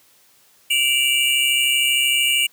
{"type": "tone cluster", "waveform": "square", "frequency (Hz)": [2335, 2751, 2884], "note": ["D7", "F7", "F#7"], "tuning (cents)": [-11, -27, -45], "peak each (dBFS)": [-23, -22, -19], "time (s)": [0.7, 2.47], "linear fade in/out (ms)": 10, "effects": ["white hiss -55 dBFS RMS until 2.52 s", "high-pass 80 Hz 12 dB/octave"]}